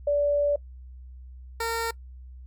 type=tone pair in turn; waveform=sine / 15% pulse; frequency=579 / 458.3 Hz; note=D5 / A#4; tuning=-25 / -29 cents; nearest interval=major third; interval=404 cents; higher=first; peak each=-20 dBFS; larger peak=neither; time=0.07-0.56 / 1.6-1.91 s; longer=first; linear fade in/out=5 ms; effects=noise-tail reverb RT60 0.1 s tail -22 dB re dry + added 63 Hz sine -41 dBFS peak until 2.46 s